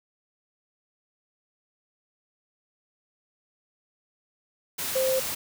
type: tone in noise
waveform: sine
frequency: 523.3 Hz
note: C5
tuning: in tune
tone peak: -22 dBFS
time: 4.95-5.2 s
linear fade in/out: 10 ms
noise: white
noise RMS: -31 dBFS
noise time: 4.78-5.35 s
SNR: +6 dB
effects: none